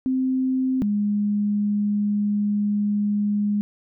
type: tone pair in turn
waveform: sine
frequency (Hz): 260 / 206.4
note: C4 / G#3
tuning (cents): -11 / -10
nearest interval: major third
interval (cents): 399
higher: first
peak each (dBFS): -19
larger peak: neither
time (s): 0.06-0.82 / 0.82-3.61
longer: second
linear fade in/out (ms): 0
effects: none